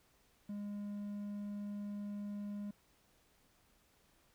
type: tone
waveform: triangle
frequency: 204.8 Hz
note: G#3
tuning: 24 cents flat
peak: -38 dBFS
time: 0.49-2.71 s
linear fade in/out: 5 ms
effects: pink hiss -71 dBFS RMS until 4.34 s